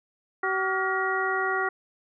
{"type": "harmonic tone with a mistuned harmonic", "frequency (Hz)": 380.6, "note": "F#4", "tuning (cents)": 49, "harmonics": [1, 2, 3, 4, 5], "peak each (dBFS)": [-30, -31, -31, -29, -30], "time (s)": [0.43, 1.69], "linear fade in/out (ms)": 5, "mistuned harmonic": 4, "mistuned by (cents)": -120, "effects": []}